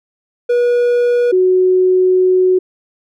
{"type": "tone pair in turn", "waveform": ["triangle", "sine"], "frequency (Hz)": [483.8, 369.5], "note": ["B4", "F#4"], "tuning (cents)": [-36, -2], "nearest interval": "perfect fourth", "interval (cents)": 466, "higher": "first", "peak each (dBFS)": -8, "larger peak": "neither", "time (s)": [[0.49, 1.32], [1.32, 2.59]], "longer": "second", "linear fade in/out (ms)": 10, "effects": []}